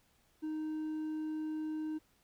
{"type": "tone with hard clipping", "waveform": "triangle", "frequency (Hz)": 310.7, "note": "D#4", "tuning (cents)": -2, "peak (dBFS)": -36, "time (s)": [0.42, 1.99], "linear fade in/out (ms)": 20, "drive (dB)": 5, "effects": ["pink hiss -71 dBFS RMS until 2.23 s"]}